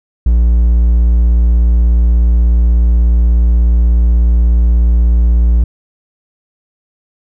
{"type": "tone", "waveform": "triangle", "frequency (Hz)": 58.27, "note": "A#1", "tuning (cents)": 0, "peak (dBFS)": -4, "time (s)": [0.26, 5.64], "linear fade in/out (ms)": 5, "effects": []}